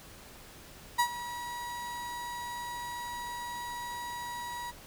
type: tone with ADSR envelope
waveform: 35% pulse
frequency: 963 Hz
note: B5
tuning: 44 cents flat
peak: -20 dBFS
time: 0.98-4.72 s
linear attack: 17 ms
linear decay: 77 ms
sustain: -15 dB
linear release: 26 ms
effects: pink hiss -51 dBFS RMS until 4.86 s